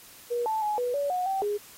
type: tone with pitch steps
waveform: sine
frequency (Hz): 479.7 / 876 / 842 / 490.6 / 570 / 728 / 773 / 413.1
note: A#4 / A5 / G#5 / B4 / C#5 / F#5 / G5 / G#4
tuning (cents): +50 / -8 / +24 / -12 / +48 / -28 / -24 / -9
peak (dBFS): -25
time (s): 0.3-1.58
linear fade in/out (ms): 20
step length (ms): 160
effects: white hiss -50 dBFS RMS until 1.77 s + AAC 48 kbps